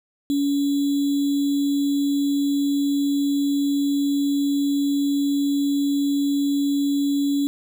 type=tone with sample-and-hold; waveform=sine; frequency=282.9 Hz; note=C#4; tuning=35 cents sharp; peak=-18 dBFS; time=0.3-7.47 s; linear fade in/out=0 ms; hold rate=3675 Hz; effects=none